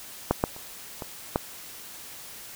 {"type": "clicks", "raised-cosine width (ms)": 1, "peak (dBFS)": [-6, -7, -28, -19, -8], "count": 5, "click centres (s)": [0.31, 0.439, 0.564, 1.022, 1.359], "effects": ["white hiss -43 dBFS RMS until 2.55 s"]}